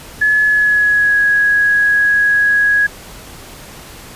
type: tone with pitch glide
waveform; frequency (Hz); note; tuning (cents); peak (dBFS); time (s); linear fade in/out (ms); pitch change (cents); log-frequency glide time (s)
sine; 1707 to 1663.2; G#6 to G#6; +47 to +2; -9; 0.21-2.87; 10; -45; 0.44-1.18
effects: pink hiss -35 dBFS RMS until 4.15 s + resampled to 32000 Hz